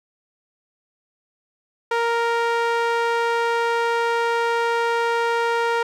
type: tone with band-pass filter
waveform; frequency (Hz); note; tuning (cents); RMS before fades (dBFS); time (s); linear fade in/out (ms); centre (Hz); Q
sawtooth; 466.2; A#4; 0; -21; 1.91-5.83; 5; 1100; 0.83
effects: none